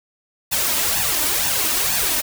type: noise with flanger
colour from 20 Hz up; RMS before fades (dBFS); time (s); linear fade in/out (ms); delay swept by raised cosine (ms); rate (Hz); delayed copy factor
white; -20; 0.51-2.22; 20; 1.1 to 3.3; 2.1; +0.65
effects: none